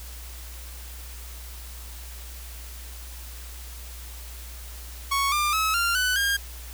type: tone with pitch steps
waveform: sawtooth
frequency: 1108.7 / 1195.2 / 1288.4 / 1388.8 / 1497.1 / 1613.9 Hz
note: C#6 / D6 / E6 / F6 / F#6 / G6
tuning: 0 / +30 / -40 / -10 / +20 / +50 cents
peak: -18 dBFS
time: 5.11-6.37 s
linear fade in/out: 10 ms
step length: 210 ms
effects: added 60 Hz sine -38 dBFS peak until 6.73 s + white hiss -44 dBFS RMS until 6.73 s

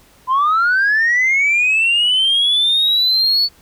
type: linear sweep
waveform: sine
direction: up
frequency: 1000 to 4471 Hz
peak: -10 dBFS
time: 0.27-3.49 s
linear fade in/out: 50 ms
effects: tanh soft clip ceiling -9 dBFS + pink hiss -50 dBFS RMS until 3.61 s

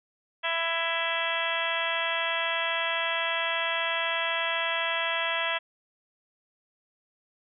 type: harmonic tone with a mistuned harmonic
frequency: 331.9 Hz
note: E4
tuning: 12 cents sharp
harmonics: 2 / 3 / 4 / 5 / 6 / 7 / 8 / 9 / 10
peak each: -34 / -34 / -36 / -34 / -33 / -39 / -33 / -39 / -34 dBFS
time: 0.43-5.59 s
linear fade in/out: 20 ms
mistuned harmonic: 9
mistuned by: +46 cents
effects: none

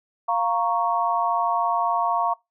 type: chord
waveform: sine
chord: Bb minor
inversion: second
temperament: equal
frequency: 698.5 / 932.3 / 1108.7 Hz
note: F5 / Bb5 / Db6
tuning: 0 / 0 / 0 cents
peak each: -24 dBFS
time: 0.28-2.34 s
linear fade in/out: 10 ms
effects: noise-tail reverb RT60 0.2 s tail -24 dB re dry

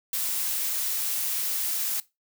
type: noise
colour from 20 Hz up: blue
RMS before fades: -28 dBFS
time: 0.13-2 s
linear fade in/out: 2 ms
effects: noise-tail reverb RT60 0.2 s tail -18 dB re dry

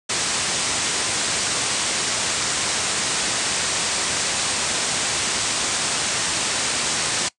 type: low-pass noise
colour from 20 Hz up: white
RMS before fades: -23 dBFS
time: 0.09-7.29 s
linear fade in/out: 10 ms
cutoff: 9100 Hz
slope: 96 dB/octave
effects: noise-tail reverb RT60 0.1 s tail -20 dB re dry + high-pass 80 Hz 12 dB/octave

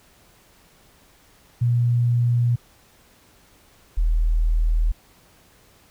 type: tone pair in turn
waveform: sine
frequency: 120 / 40.05 Hz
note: B2 / E1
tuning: -49 / -49 cents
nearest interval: octave + perfect fifth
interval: 1900 cents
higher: first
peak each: -16 dBFS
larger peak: neither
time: 1.61-2.56 / 3.97-4.92 s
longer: neither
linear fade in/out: 10 ms
effects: pink hiss -55 dBFS RMS until 5.9 s

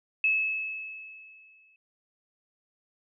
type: tone with exponential decay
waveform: sine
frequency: 2595 Hz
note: E7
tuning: 28 cents flat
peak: -20 dBFS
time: 0.24-1.76 s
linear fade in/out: 2 ms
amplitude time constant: 330 ms
effects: none

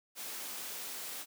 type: noise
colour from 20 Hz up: white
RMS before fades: -42 dBFS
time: 0.15-1.26 s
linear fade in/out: 50 ms
effects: high-pass 200 Hz 12 dB/octave

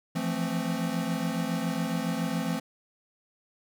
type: chord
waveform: square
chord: F major seventh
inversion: third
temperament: equal with one note detuned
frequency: 167.4 / 174.61 / 220 / 261.6 Hz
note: E3 / F3 / A3 / C4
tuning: +27 / 0 / 0 / 0 cents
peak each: -34 dBFS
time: 0.15-2.6 s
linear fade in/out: 10 ms
effects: none

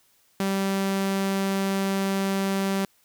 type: tone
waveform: sawtooth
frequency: 194.7 Hz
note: G3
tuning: 12 cents flat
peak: -19 dBFS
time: 0.4-2.85 s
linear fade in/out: 2 ms
effects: white hiss -63 dBFS RMS until 3.04 s

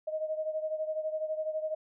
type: beating tone pair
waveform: sine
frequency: 622.3 / 634.3 Hz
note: D#5 / D#5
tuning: 0 / +33 cents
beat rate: 12 Hz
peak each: -32 / -37 dBFS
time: 0.07-1.75 s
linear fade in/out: 10 ms
effects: none

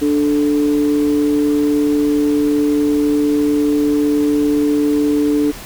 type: tone pair together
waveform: sine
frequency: 293.7 / 437.6 Hz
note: D4 / A4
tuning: 0 / -9 cents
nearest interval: perfect fifth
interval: 691 cents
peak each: -12 / -18 dBFS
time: 0.01-5.52 s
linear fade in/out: 20 ms
effects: tanh soft clip ceiling -5 dBFS + pink hiss -33 dBFS RMS until 5.65 s

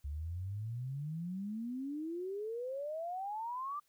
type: exponential sweep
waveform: sine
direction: up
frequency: 69.3 to 1200 Hz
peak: -37 dBFS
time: 0.04-3.8 s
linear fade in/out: 10 ms
effects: white hiss -75 dBFS RMS until 3.88 s

